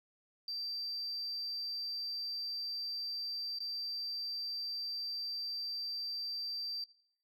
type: tone with dropouts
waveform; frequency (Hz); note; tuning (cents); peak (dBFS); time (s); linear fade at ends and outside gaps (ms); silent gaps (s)
sine; 4686; D8; -5; -36; 0.48-6.84; 2; 3.587-3.603
effects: noise-tail reverb RT60 0.6 s tail -18 dB re dry + tanh soft clip ceiling -33 dBFS